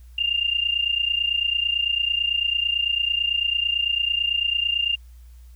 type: tone pair together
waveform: sine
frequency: 2788 / 2817 Hz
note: F7 / F7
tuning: -4 / +14 cents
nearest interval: unison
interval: 18 cents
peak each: -23 dBFS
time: 0.18-4.96 s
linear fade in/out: 5 ms
effects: added 60 Hz sine -42 dBFS peak until 5.55 s + white hiss -62 dBFS RMS until 5.55 s